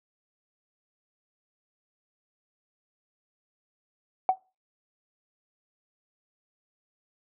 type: tone with exponential decay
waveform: sine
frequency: 752 Hz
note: F#5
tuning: 28 cents sharp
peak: -13 dBFS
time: 4.29-4.37 s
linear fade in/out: 1 ms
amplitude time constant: 17 ms
effects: noise-tail reverb RT60 0.3 s tail -23 dB re dry + tanh soft clip ceiling -11 dBFS